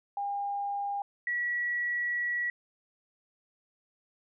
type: tone pair in turn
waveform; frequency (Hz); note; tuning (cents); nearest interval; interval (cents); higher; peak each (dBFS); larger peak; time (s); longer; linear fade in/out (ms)
sine; 806 / 1932.6; G5 / B6; +48 / -38; octave + minor third; 1514; second; -30 / -28; second; 0.17-1.02 / 1.27-2.5; second; 2
effects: none